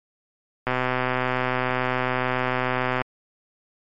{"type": "click train", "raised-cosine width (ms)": 0.5, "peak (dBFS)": -8, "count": 299, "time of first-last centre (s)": [0.67, 3.016], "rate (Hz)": 127, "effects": ["MP3 48 kbps"]}